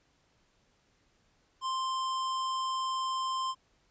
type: tone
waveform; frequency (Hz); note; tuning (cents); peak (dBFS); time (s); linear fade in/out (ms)
square; 1046.5; C6; 0; -31; 1.61-3.55; 50
effects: pink hiss -70 dBFS RMS until 3.9 s + resampled to 16000 Hz